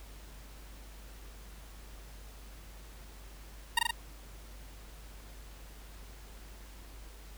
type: tone with echo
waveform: 15% pulse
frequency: 932.3 Hz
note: A#5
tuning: in tune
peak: -16 dBFS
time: 3.77-3.79 s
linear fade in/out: 5 ms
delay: 40 ms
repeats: 3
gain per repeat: -2 dB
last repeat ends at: 3.91 s
effects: added 50 Hz sine -48 dBFS peak until 7.37 s + pink hiss -55 dBFS RMS until 7.37 s